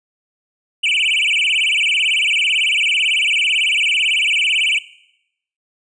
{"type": "tone with vibrato", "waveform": "triangle", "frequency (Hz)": 2637, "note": "E7", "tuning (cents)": 0, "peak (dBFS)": -12, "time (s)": [0.83, 4.79], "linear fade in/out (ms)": 10, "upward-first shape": "sine", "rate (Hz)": 18, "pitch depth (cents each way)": 260, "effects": ["noise-tail reverb RT60 0.8 s tail -19 dB re dry", "resampled to 22050 Hz"]}